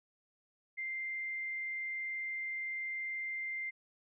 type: tone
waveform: sine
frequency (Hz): 2093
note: C7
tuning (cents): 0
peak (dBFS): -36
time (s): 0.77-3.71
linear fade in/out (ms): 20
effects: none